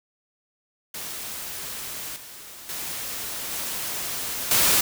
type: noise with level steps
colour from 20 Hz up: white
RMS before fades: -34 / -42 / -32 / -30 / -19 dBFS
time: 0.94-4.81 s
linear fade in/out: 5 ms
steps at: 2.16 / 2.69 / 3.51 / 4.51 s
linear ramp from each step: 2 ms
effects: none